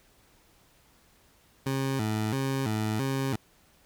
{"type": "tone with vibrato", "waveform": "20% pulse", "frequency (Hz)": 120.9, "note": "B2", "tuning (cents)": -36, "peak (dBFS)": -22, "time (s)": [1.66, 3.36], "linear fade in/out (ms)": 5, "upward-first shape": "square", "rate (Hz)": 1.5, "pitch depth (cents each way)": 190, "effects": ["pink hiss -62 dBFS RMS until 3.85 s"]}